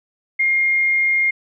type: tone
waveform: sine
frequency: 2127 Hz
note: C7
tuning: 28 cents sharp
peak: -14 dBFS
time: 0.39-1.31 s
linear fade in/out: 10 ms
effects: none